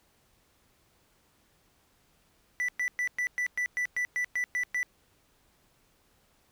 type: tone bursts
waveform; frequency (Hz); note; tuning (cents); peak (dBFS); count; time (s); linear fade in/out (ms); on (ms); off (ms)
triangle; 1975.5; B6; 0; -25; 12; 2.6-4.83; 0; 85; 110
effects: pink hiss -67 dBFS RMS until 6.51 s